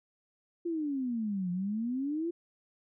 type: exponential two-way sweep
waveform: sine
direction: down then up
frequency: 349.2 to 174.61 to 349.2 Hz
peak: -30 dBFS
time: 0.65-2.31 s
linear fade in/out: 10 ms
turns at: 1.51 s
effects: none